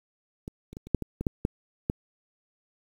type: clicks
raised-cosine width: 3 ms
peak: -23 / -30 / -25 / -30 / -8 / -19 / -18 / -11 / -11 / -12 dBFS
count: 10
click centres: 0.479 / 0.73 / 0.769 / 0.87 / 0.947 / 1.023 / 1.21 / 1.268 / 1.451 / 1.899 s
effects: 8-bit